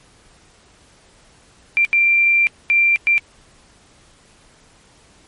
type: tone bursts at uneven times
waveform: sine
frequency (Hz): 2365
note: D7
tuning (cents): +12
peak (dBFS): -11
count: 4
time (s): 1.77-1.85 / 1.93-2.47 / 2.7-2.96 / 3.07-3.18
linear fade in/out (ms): 0
effects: pink hiss -51 dBFS RMS until 5.27 s + MP3 48 kbps